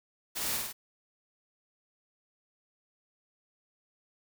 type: noise with echo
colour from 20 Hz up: white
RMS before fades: -35 dBFS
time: 0.35-0.58 s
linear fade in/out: 20 ms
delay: 50 ms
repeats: 3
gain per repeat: -2 dB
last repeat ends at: 0.73 s
effects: none